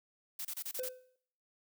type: noise bursts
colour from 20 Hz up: blue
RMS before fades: -40 dBFS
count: 6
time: 0.39-0.889 s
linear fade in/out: 5 ms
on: 59 ms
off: 29 ms
type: tone with exponential decay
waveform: triangle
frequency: 509 Hz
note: C5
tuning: 48 cents flat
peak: -32 dBFS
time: 0.79-1.16 s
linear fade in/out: 2 ms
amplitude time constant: 79 ms
effects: noise-tail reverb RT60 0.7 s tail -24 dB re dry